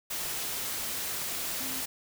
sine tone in noise, 261.6 Hz, C4, in tune, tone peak -42 dBFS, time 1.6-1.81 s, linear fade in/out 10 ms, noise white, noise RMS -34 dBFS, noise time 0.1-1.86 s, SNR -11 dB, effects none

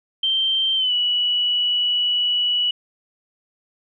sine tone with pitch glide, 3136 to 2943 Hz, G7 to F#7, 0 to -10 cents, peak -17 dBFS, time 0.23-2.71 s, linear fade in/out 5 ms, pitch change -110 cents, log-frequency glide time 0.76-0.93 s, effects none

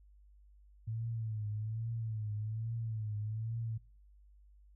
sine tone with vibrato, 110 Hz, A2, in tune, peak -35 dBFS, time 0.87-3.78 s, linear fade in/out 10 ms, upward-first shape triangle, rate 1.2 Hz, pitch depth 92 cents each way, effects noise-tail reverb RT60 0.4 s tail -24 dB re dry + added 50 Hz sine -58 dBFS peak until 4.75 s

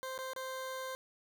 20% pulse tone with dropouts, 522 Hz, C5, 4 cents flat, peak -34 dBFS, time 0.03-0.95 s, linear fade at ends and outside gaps 0 ms, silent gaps 0.178-0.188 / 0.334-0.362 s, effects none

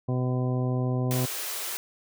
harmonic tone, 126.6 Hz, B2, 43 cents sharp, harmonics 1 / 2 / 3 / 4 / 5 / 6 / 8, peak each -25 / -31 / -35 / -37 / -39 / -41 / -43 dBFS, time 0.08-1.26 s, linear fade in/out 10 ms
white high-pass noise, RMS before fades -33 dBFS, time 1.11-1.77 s, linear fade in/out 0 ms, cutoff 320 Hz, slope 96 dB/octave
effects none

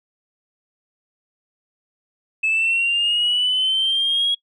sine linear sweep, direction up, 2600 to 3322 Hz, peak -15 dBFS, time 2.43-4.35 s, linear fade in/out 10 ms, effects noise-tail reverb RT60 0.1 s tail -24 dB re dry + tanh soft clip ceiling -13 dBFS

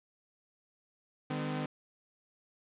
sawtooth tone cluster, 152.3 / 201.6 / 255.1 Hz, D#3 / G3 / C4, -37 / +49 / -44 cents, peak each -32 / -40 / -33 dBFS, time 1.3-1.66 s, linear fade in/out 5 ms, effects resampled to 8000 Hz + 10-bit

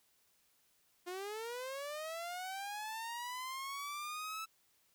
sawtooth linear sweep, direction up, 349.2 to 1318.5 Hz, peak -37 dBFS, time 1.06-4.46 s, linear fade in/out 20 ms, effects white hiss -73 dBFS RMS until 4.94 s

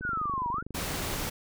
sine exponential two-way sweep, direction down then up, 1532 to 931 to 1532 Hz, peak -28 dBFS, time 0.01-0.63 s, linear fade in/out 50 ms, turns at 0.5 s
click train, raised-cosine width 3 ms, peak -27 dBFS, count 21, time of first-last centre 0.01-0.83 s, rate 24.4 Hz
pink noise, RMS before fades -33 dBFS, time 0.74-1.3 s, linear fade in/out 10 ms
effects none

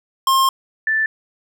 square / sine tone pair in turn, 1065 / 1761.9 Hz, C6 / A6, +30 / +2 cents, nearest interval major sixth, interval 872 cents, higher second, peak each -13 / -15 dBFS, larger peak first, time 0.27-0.49 / 0.87-1.06 s, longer first, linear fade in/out 2 ms, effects none

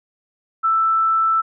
sine tone, 1324 Hz, E6, 7 cents sharp, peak -14 dBFS, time 0.63-1.42 s, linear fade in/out 20 ms, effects none

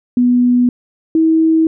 sine tone pair in turn, 245.8 / 321.7 Hz, B3 / E4, -8 / -42 cents, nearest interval perfect fourth, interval 466 cents, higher second, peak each -8 dBFS, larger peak neither, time 0.17-0.69 / 1.15-1.67 s, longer neither, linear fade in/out 2 ms, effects none

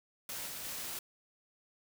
white noise with level steps, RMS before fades -41 / -43 / -41 dBFS, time 0.29-0.99 s, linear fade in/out 2 ms, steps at 0.46 / 0.63 s, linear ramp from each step 20 ms, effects none

